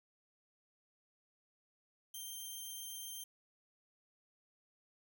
10% pulse tone, 3154 Hz, G7, 10 cents sharp, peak -36 dBFS, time 2.14-3.24 s, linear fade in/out 5 ms, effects none

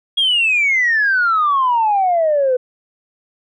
sine exponential sweep, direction down, 3322 to 493.9 Hz, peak -11 dBFS, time 0.17-2.57 s, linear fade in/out 10 ms, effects tanh soft clip ceiling -8 dBFS

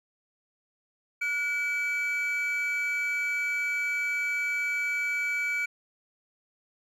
triangle tone pair together, 1449 / 2298 Hz, F#6 / D7, -37 / -38 cents, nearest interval minor sixth, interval 799 cents, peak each -31 / -25 dBFS, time 1.21-5.66 s, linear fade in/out 10 ms, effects tanh soft clip ceiling -19 dBFS

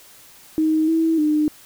sine tone with pitch steps, 314.1 / 324.6 / 303 Hz, D#4 / E4 / D#4, +16 / -27 / -46 cents, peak -15 dBFS, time 0.58-1.48 s, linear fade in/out 0 ms, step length 300 ms, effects white hiss -47 dBFS RMS until 1.65 s

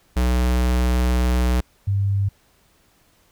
square / sine tone pair in turn, 61.74 / 99.17 Hz, B1 / G2, 0 / +21 cents, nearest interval minor sixth, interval 821 cents, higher second, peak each -17 dBFS, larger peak neither, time 0.16-1.61 / 1.87-2.29 s, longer first, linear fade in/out 10 ms, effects pink hiss -59 dBFS RMS until 3.31 s

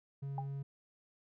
triangle tone, 138.59 Hz, C#3, in tune, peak -36 dBFS, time 0.22-0.63 s, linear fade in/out 10 ms
sine tone with exponential decay, 804 Hz, G5, 44 cents sharp, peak -33 dBFS, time 0.38-0.48 s, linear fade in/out 2 ms, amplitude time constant 21 ms
effects none

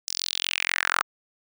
sawtooth tone with high-pass filter sweep, 44.16 Hz, F1, 20 cents sharp, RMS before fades -27 dBFS, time 0.07-1.03 s, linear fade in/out 10 ms, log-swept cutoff 5700 to 1200 Hz, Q 3.7, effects none

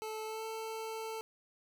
25% pulse tone with pitch glide, 436.2 to 444.1 Hz, A4 to A4, -15 to +16 cents, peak -35 dBFS, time 0.02-1.21 s, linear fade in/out 0 ms, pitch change +31 cents, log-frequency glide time 0.25-0.45 s, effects none

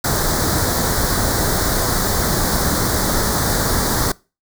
pink band-stop noise, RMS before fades -18 dBFS, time 0.04-4.12 s, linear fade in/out 5 ms, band 1900 to 3800 Hz, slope 48 dB/octave, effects noise-tail reverb RT60 0.3 s tail -23 dB re dry

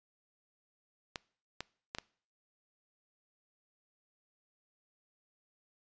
clicks, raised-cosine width 0.2 ms, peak -20 dBFS, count 4, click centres 1.158 / 1.606 / 1.949 / 1.985 s, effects noise-tail reverb RT60 0.5 s tail -23 dB re dry + resampled to 16000 Hz

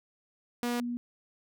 sawtooth / sine tone pair in turn, 241 / 241 Hz, B3 / B3, -42 / -42 cents, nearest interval unison, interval 0 cents, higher neither, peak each -25 / -31 dBFS, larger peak first, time 0.63-0.8 / 0.8-0.97 s, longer neither, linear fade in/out 0 ms, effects none

